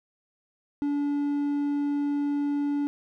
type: tone with hard clipping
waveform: triangle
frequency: 287.7 Hz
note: D4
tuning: 36 cents flat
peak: -25 dBFS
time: 0.82-2.87 s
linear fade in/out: 0 ms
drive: 6 dB
effects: none